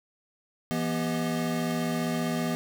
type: tone cluster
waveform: square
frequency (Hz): 167 / 242 / 398 / 631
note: E3 / B3 / G4 / D#5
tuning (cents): +23 / -35 / +26 / +24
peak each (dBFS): -32 / -30 / -38 / -37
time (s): 0.71-2.55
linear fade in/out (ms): 0
effects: none